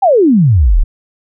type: exponential sweep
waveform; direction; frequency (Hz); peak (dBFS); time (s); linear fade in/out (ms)
sine; down; 832 to 30.43; -5; 0.02-0.84; 10
effects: none